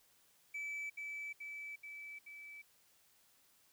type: tone with echo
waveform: sine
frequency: 2307 Hz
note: D7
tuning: 31 cents flat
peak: -37 dBFS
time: 0.54-0.9 s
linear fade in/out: 10 ms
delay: 430 ms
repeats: 4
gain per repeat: -3 dB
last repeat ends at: 2.62 s
effects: tanh soft clip ceiling -39 dBFS + white hiss -70 dBFS RMS until 3.72 s